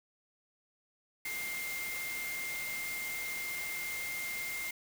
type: tone in noise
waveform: sine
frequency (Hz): 2109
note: C7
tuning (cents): +13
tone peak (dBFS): -37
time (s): 1.25-4.71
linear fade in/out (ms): 5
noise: white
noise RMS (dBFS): -42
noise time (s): 1.25-4.71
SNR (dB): +2
effects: none